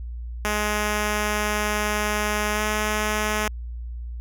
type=tone with pitch glide; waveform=5% pulse; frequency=210 to 212.7 Hz; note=G#3 to G#3; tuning=+19 to +42 cents; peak=-11 dBFS; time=0.45-3.48 s; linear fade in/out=0 ms; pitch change=+23 cents; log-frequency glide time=2.53-2.61 s; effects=added 59 Hz sine -30 dBFS peak until 4.2 s